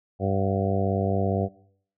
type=harmonic tone with a mistuned harmonic; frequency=97.5 Hz; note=G2; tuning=9 cents flat; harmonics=1 / 2 / 3 / 4 / 5 / 6 / 7 / 8; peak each=-26 / -29 / -33 / -31 / -31 / -32 / -31 / -37 dBFS; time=0.19-1.49 s; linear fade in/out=50 ms; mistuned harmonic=8; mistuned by=-75 cents; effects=noise-tail reverb RT60 0.6 s tail -19 dB re dry